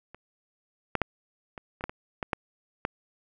clicks, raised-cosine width 0.5 ms, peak -29 / -10 / -9 / -24 / -24 / -15 / -21 / -15 / -11 / -12 dBFS, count 10, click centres 0.146 / 0.953 / 1.017 / 1.578 / 1.809 / 1.84 / 1.895 / 2.228 / 2.332 / 2.851 s, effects none

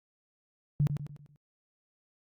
sine tone with echo, 145.7 Hz, D3, 13 cents flat, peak -22 dBFS, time 0.8-0.87 s, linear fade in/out 0 ms, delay 98 ms, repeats 5, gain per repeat -7 dB, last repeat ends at 1.36 s, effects Opus 48 kbps

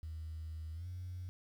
sine tone with pitch glide, 79.7 to 90.5 Hz, D#2 to F#2, +42 to -38 cents, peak -40 dBFS, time 0.03-1.29 s, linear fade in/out 0 ms, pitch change +220 cents, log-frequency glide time 0.73-0.87 s, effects tanh soft clip ceiling -37 dBFS + 11-bit

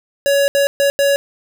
square tone bursts at uneven times, 561 Hz, C#5, 21 cents sharp, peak -12 dBFS, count 4, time 0.26-0.48 / 0.55-0.67 / 0.8-0.9 / 0.99-1.16 s, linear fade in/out 0 ms, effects none

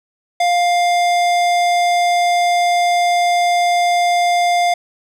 sine tone with hard clipping, 702 Hz, F5, 9 cents sharp, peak -14 dBFS, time 0.4-4.74 s, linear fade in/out 5 ms, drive 17 dB, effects none

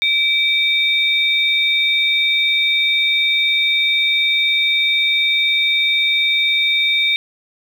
sine tone pair together, 2317 / 3678 Hz, D7 / A#7, -24 / -24 cents, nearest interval minor sixth, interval 800 cents, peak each -16 dBFS, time 0.02-7.16 s, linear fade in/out 0 ms, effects 7-bit

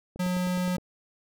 click train, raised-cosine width 2 ms, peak -28 dBFS, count 7, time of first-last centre 0.16-0.782 s, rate 9.64 Hz
square tone, 180.9 Hz, F#3, 39 cents flat, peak -26 dBFS, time 0.19-0.77 s, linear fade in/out 10 ms
effects none

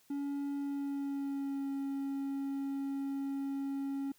triangle tone with pitch glide, 282.2 to 275.4 Hz, C#4 to C#4, +31 to -11 cents, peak -32 dBFS, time 0.1-4.12 s, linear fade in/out 5 ms, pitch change -42 cents, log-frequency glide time 0.56-1.7 s, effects white hiss -67 dBFS RMS until 4.18 s

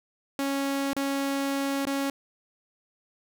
sawtooth tone with dropouts, 276.2 Hz, C#4, 6 cents flat, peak -22 dBFS, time 0.39-2.1 s, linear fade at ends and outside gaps 1 ms, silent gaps 0.932-0.965 / 1.853-1.869 s, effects none

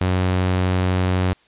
sawtooth tone, 92 Hz, F#2, 9 cents flat, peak -13 dBFS, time 0.01-1.33 s, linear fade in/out 0 ms, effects white hiss -56 dBFS RMS until 1.47 s + resampled to 8000 Hz

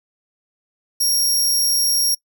20% pulse tone, 5588 Hz, F8, in tune, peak -10 dBFS, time 1-2.15 s, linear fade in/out 10 ms, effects noise-tail reverb RT60 0.1 s tail -24 dB re dry

